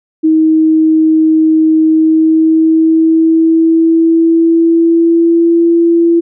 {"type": "tone with pitch glide", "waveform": "sine", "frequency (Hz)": [316.4, 337.2], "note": ["D#4", "E4"], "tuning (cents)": [29, 39], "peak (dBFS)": -5, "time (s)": [0.23, 6.21], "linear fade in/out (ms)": 20, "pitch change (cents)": 110, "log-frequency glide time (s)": [1.84, 5.63], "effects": []}